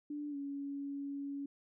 sine tone with pitch glide, 293.7 to 280.8 Hz, D4 to C#4, 0 to +22 cents, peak -38 dBFS, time 0.1-1.46 s, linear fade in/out 5 ms, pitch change -78 cents, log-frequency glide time 0.3-0.36 s, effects none

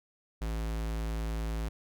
square tone, 55 Hz, A1, in tune, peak -32 dBFS, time 0.41-1.69 s, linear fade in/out 10 ms, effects none

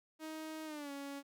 sawtooth tone with pitch glide, 314.4 to 280.1 Hz, D#4 to C#4, +18 to +18 cents, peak -39 dBFS, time 0.19-1.23 s, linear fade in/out 50 ms, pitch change -200 cents, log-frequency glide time 0.65-0.91 s, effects none

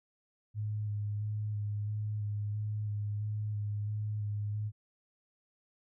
sine tone with vibrato, 104.9 Hz, G#2, 18 cents sharp, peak -32 dBFS, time 0.54-4.72 s, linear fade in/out 50 ms, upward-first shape square, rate 1.5 Hz, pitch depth 17 cents each way, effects none

